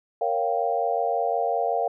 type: chord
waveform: sine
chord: G half-diminished seventh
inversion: first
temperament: equal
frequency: 466.2 / 554.4 / 698.5 / 784 Hz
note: Bb4 / Db5 / F5 / G5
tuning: 0 / 0 / 0 / 0 cents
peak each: -28 / -29 / -25 / -28 dBFS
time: 0.21-1.88 s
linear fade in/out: 5 ms
effects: none